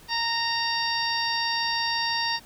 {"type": "harmonic tone", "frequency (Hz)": 926, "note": "A#5", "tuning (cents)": -12, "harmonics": [1, 2, 3, 4, 5, 6], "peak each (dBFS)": [-29, -30, -35, -34, -29, -33], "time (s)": [0.08, 2.4], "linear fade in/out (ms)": 50, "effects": ["pink hiss -51 dBFS RMS until 2.45 s"]}